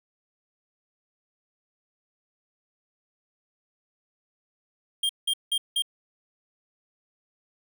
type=tone bursts; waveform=square; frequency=3206 Hz; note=G7; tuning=38 cents sharp; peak=-23 dBFS; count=4; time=5.03-5.822 s; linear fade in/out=5 ms; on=63 ms; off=180 ms; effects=none